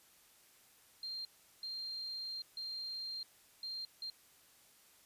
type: tone bursts at uneven times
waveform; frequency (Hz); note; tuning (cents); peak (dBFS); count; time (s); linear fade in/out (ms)
sine; 4186; C8; 0; -40; 5; 1.03-1.25 / 1.63-2.42 / 2.57-3.23 / 3.63-3.85 / 4.02-4.1; 2
effects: white hiss -65 dBFS RMS until 5.05 s + resampled to 32000 Hz